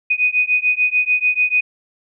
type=beating tone pair; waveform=sine; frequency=2486 / 2492.8 Hz; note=D#7 / D#7; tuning=-2 / +3 cents; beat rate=6.8 Hz; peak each=-17 dBFS; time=0.1-1.61 s; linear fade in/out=10 ms; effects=none

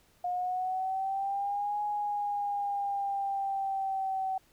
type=exponential two-way sweep; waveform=sine; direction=up then down; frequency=713 to 833 to 760 Hz; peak=-29 dBFS; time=0.24-4.38 s; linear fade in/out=5 ms; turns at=1.82 s; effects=pink hiss -65 dBFS RMS until 4.52 s

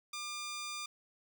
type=tone; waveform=10% pulse; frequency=1200 Hz; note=D6; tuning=37 cents sharp; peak=-31 dBFS; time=0.13-0.86 s; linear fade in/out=5 ms; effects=none

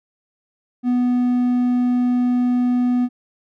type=tone; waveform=triangle; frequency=246.8 Hz; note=B3; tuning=1 cent flat; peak=-13 dBFS; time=0.83-3.09 s; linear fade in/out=50 ms; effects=none

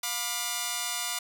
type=chord; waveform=5% pulse; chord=B diminished; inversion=second; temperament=just; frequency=711.2 / 987.8 / 1185.3 Hz; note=F5 / B5 / D6; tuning=+31 / 0 / +16 cents; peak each=-23 dBFS; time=0.03-1.19 s; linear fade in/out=5 ms; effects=none

